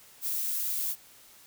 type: noise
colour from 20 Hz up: violet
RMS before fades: -31 dBFS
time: 0.21-0.96 s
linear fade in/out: 50 ms
effects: white hiss -55 dBFS RMS until 1.46 s